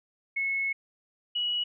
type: tone pair in turn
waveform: sine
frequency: 2190 / 2923 Hz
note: C#7 / F#7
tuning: -22 / -22 cents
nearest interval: perfect fourth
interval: 500 cents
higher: second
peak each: -26 dBFS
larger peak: neither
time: 0.36-0.73 / 1.35-1.64 s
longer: first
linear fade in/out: 10 ms
effects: none